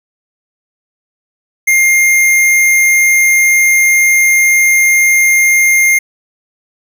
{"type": "tone", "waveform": "square", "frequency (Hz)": 2117, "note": "C7", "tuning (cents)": 20, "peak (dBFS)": -7, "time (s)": [1.67, 5.99], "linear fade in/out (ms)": 10, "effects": []}